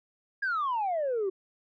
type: exponential sweep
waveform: sine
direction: down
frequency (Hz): 1661.2 to 368.5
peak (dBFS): -25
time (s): 0.42-1.3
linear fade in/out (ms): 10
effects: tanh soft clip ceiling -24 dBFS